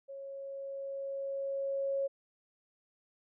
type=tone with level ramp; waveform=sine; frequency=549 Hz; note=C#5; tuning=17 cents flat; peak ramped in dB=-42 to -29 dBFS; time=0.08-2.08 s; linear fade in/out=20 ms; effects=none